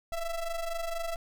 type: ring-modulated tone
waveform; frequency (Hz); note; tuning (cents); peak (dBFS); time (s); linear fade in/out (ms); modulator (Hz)
square; 330.9; E4; +7; -29; 0.12-1.16; 2; 343
effects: none